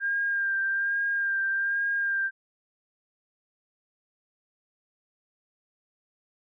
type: tone with vibrato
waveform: sine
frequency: 1600 Hz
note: G6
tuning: 35 cents sharp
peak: -24 dBFS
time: 0-2.31 s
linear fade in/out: 50 ms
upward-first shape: sine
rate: 1.2 Hz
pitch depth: 24 cents each way
effects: none